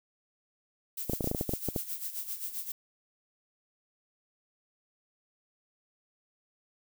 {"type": "noise with tremolo", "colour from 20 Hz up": "violet", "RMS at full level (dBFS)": -35, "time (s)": [0.97, 2.72], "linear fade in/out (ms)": 5, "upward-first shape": "sine", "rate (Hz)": 7.6, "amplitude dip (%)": 70}
{"type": "clicks", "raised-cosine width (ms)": 2, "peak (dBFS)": -17, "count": 12, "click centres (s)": [1.097, 1.134, 1.208, 1.243, 1.274, 1.314, 1.348, 1.411, 1.493, 1.536, 1.687, 1.762]}
{"effects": []}